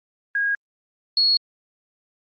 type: tone pair in turn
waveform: sine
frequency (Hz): 1637 / 4335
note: G#6 / C#8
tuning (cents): -25 / -39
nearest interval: octave + perfect fourth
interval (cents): 1686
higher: second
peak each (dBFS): -19 / -15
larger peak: second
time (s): 0.35-0.55 / 1.17-1.37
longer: neither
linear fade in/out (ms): 2
effects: Opus 32 kbps